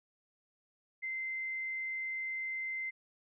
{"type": "tone", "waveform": "sine", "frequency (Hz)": 2076, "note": "C7", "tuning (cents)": -14, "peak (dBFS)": -35, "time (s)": [1.02, 2.91], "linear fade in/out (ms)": 20, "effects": []}